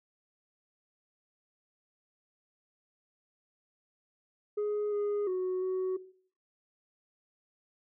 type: tone with pitch steps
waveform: sine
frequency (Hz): 417.4 / 411.9 / 369.3 / 373.1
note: G#4 / G#4 / F#4 / F#4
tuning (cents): +9 / -14 / -3 / +14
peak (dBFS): -26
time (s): 4.57-5.97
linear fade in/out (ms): 10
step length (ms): 350
effects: noise-tail reverb RT60 0.5 s tail -18 dB re dry + tanh soft clip ceiling -28 dBFS